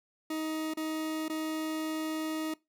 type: tone with dropouts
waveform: 40% pulse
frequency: 314.4 Hz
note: D#4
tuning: 18 cents sharp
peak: -31 dBFS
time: 0.3-2.54 s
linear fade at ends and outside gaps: 5 ms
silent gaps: 0.738-0.771 / 1.283-1.297 s
effects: noise-tail reverb RT60 0.2 s tail -21 dB re dry